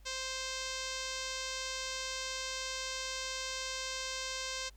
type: tone with low-pass filter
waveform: 5% pulse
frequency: 523 Hz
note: C5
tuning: 1 cent flat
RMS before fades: -39 dBFS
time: 0.05-4.7 s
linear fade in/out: 20 ms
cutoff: 6900 Hz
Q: 1.5
effects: added 50 Hz sine -54 dBFS peak until 4.76 s + pink hiss -68 dBFS RMS until 4.76 s